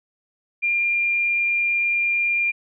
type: tone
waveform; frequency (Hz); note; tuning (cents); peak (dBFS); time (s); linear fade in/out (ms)
sine; 2397; D7; +35; -18; 0.62-2.52; 20
effects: none